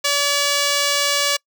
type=tone; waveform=5% pulse; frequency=572 Hz; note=D5; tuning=46 cents flat; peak=-5 dBFS; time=0.04-1.37 s; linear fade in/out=10 ms; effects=noise-tail reverb RT60 0.1 s tail -26 dB re dry